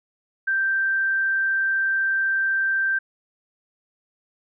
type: tone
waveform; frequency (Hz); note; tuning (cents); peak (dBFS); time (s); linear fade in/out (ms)
sine; 1568; G6; 0; -19; 0.47-2.99; 10
effects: none